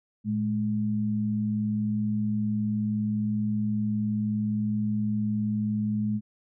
sine tone pair together, 111.83 / 211.1 Hz, A2 / G#3, +29 / +29 cents, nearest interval major seventh, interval 1100 cents, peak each -31 / -25 dBFS, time 0.24-6.21 s, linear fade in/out 50 ms, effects none

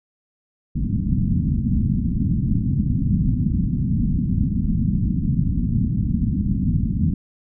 white low-pass noise, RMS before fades -20 dBFS, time 0.75-7.14 s, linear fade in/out 5 ms, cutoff 240 Hz, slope 48 dB/octave, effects none

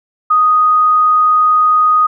sine tone, 1244.5 Hz, D#6, in tune, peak -7 dBFS, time 0.3-2.07 s, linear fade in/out 10 ms, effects none

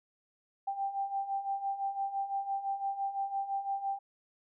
sine beating tone pair, 784 / 789.9 Hz, G5 / G5, 0 / +13 cents, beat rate 5.9 Hz, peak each -38 / -33 dBFS, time 0.67-3.99 s, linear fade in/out 10 ms, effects none

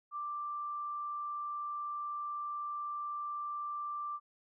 sine tone, 1178 Hz, D6, 5 cents sharp, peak -36 dBFS, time 0.11-4.2 s, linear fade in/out 50 ms, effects none

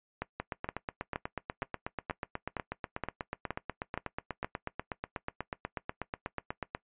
two click trains, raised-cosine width 0.5 ms, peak -19 / -18 dBFS, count 53 / 10, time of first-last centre 0.4-6.749 / 0.22-4.445 s, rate 8.19 / 2.13 Hz, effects noise-tail reverb RT60 0.1 s tail -19 dB re dry + resampled to 8000 Hz

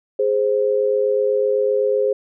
sine tone pair together, 415.3 / 523.2 Hz, G#4 / C5, 0 / 0 cents, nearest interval major third, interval 400 cents, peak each -18 dBFS, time 0.19-2.13 s, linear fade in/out 5 ms, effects none

